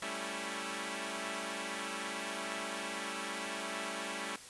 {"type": "chord", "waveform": "5% pulse", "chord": "A dominant seventh", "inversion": "third", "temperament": "equal", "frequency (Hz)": [196, 220, 277.2, 329.6], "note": ["G3", "A3", "C#4", "E4"], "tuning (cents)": [0, 0, 0, 0], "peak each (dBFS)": -32, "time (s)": [0.02, 4.36], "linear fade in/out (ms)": 2, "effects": ["white hiss -51 dBFS RMS until 4.49 s", "resampled to 24000 Hz"]}